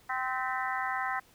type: harmonic tone with a mistuned harmonic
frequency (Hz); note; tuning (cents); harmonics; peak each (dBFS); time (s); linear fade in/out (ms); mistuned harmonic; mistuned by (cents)
258.6; C4; -20; 3 / 4 / 5 / 6 / 7 / 8; -35 / -36 / -37 / -38 / -38 / -39; 0.09-1.2; 10; 8; -77
effects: pink hiss -61 dBFS RMS until 1.34 s